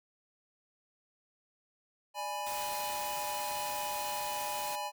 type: chord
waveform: square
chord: G# diminished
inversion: second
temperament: equal with one note detuned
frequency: 593.5 / 830.6 / 987.8 Hz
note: D5 / G#5 / B5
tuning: +18 / 0 / 0 cents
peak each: -44 / -38 / -41 dBFS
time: 2.14-4.92 s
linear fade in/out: 50 ms
type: noise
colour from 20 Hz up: white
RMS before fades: -42 dBFS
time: 2.46-4.76 s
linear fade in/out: 10 ms
effects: none